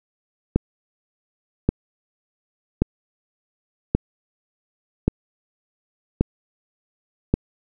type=click train; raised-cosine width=3 ms; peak=-3 dBFS; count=7; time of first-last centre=0.56-7.34 s; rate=0.885 Hz; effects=none